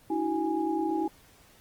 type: tone cluster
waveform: sine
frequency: 292.2 / 323.7 / 372.6 / 828 Hz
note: D4 / E4 / F#4 / G#5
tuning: -9 / -31 / +12 / -5 cents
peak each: -36 / -28 / -34 / -32 dBFS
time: 0.1-1.08 s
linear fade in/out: 5 ms
effects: pink hiss -58 dBFS RMS until 1.6 s + Opus 24 kbps